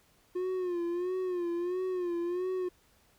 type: tone with vibrato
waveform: triangle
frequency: 357.2 Hz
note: F4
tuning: 39 cents sharp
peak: -28 dBFS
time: 0.35-2.69 s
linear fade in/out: 10 ms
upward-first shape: sine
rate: 1.5 Hz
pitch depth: 75 cents each way
effects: pink hiss -66 dBFS RMS until 3.18 s